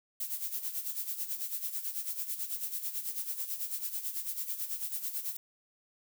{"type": "noise with tremolo", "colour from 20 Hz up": "violet", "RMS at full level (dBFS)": -34, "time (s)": [0.2, 5.37], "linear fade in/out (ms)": 5, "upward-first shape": "sine", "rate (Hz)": 9.1, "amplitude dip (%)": 70, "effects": []}